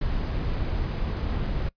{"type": "noise", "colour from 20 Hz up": "brown", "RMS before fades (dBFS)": -27, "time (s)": [0.01, 1.69], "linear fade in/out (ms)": 5, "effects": ["noise-tail reverb RT60 0.1 s tail -22 dB re dry", "resampled to 11025 Hz"]}